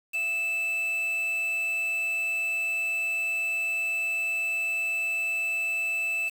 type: tone with quantisation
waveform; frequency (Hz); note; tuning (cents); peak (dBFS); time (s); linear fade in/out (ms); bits
triangle; 2634; E7; -2; -24; 0.13-6.3; 20; 7
effects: none